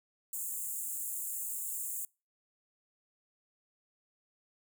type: high-pass noise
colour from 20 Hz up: pink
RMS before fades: -38 dBFS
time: 0.33-2.05 s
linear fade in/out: 2 ms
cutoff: 7000 Hz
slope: 96 dB/octave
effects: noise-tail reverb RT60 0.3 s tail -26 dB re dry